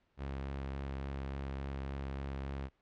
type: tone with vibrato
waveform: sawtooth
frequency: 68.2 Hz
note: C#2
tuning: 28 cents flat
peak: -34 dBFS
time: 0.17-2.7 s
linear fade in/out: 50 ms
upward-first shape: sine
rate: 3.5 Hz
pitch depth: 17 cents each way
effects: pink hiss -75 dBFS RMS until 2.81 s + low-pass 3000 Hz 12 dB/octave